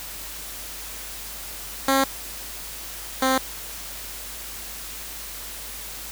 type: tone pair in turn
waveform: 10% pulse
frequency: 270 / 262.5 Hz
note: C#4 / C4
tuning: -45 / +6 cents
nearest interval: unison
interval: 49 cents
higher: first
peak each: -9 / -10 dBFS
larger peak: first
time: 1.88-2.04 / 3.22-3.38 s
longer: neither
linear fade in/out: 2 ms
effects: added 50 Hz sine -44 dBFS peak until 6.11 s + white hiss -36 dBFS RMS until 6.11 s